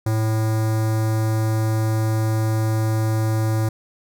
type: tone with notch filter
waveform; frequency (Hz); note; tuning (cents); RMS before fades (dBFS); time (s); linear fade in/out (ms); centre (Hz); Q
square; 110; A2; 0; -20; 0.06-3.69; 5; 2900; 0.79
effects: none